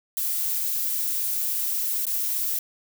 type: noise with dropouts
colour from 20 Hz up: violet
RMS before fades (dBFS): -26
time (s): 0.17-2.59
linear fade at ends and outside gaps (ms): 2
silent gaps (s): 2.054-2.067
effects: none